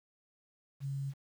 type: tone with quantisation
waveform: sine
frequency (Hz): 137.7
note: C#3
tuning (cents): -11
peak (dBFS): -34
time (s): 0.8-1.14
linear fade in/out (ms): 50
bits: 10
effects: none